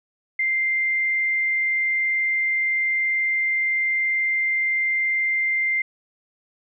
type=tone; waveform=sine; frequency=2093 Hz; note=C7; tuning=in tune; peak=-19 dBFS; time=0.39-5.82 s; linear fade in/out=5 ms; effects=none